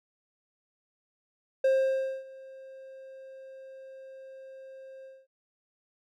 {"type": "tone with ADSR envelope", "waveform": "triangle", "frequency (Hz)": 531, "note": "C5", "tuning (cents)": 25, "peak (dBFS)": -18, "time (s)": [1.64, 5.27], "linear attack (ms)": 6, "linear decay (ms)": 590, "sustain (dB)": -24, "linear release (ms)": 220, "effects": []}